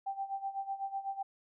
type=tone with tremolo; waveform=sine; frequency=784 Hz; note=G5; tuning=in tune; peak=-32 dBFS; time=0.06-1.23 s; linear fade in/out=10 ms; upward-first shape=sine; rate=8 Hz; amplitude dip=80%; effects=none